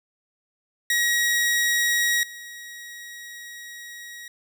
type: tone with level steps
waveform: sawtooth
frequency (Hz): 1901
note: A#6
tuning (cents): +33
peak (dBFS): -16 / -34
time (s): 0.9-4.28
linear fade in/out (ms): 2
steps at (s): 2.23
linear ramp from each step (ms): 2
effects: none